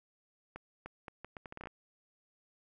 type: accelerating click train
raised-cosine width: 0.5 ms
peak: -29 dBFS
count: 12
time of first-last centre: 0.56-1.672 s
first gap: 300 ms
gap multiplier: 0.74
effects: none